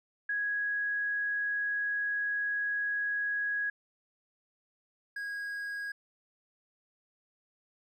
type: tone pair in turn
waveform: sine / triangle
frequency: 1661.2 / 1645 Hz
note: G#6 / G#6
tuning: 0 / -17 cents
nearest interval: unison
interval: 17 cents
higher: first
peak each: -29 / -33 dBFS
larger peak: first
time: 0.29-3.7 / 5.16-5.92 s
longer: first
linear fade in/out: 5 ms
effects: none